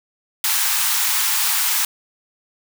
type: high-pass noise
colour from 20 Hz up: white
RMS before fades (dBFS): -19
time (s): 0.44-1.85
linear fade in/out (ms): 2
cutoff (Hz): 800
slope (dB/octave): 96
effects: none